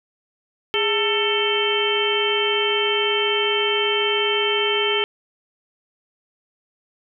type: harmonic tone with a mistuned harmonic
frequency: 443.9 Hz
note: A4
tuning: 15 cents sharp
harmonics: 1 / 2 / 3 / 4 / 5 / 6 / 7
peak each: -22 / -29 / -29 / -32 / -27 / -28 / -22 dBFS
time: 0.74-5.04 s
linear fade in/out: 0 ms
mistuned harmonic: 1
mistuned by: -120 cents
effects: none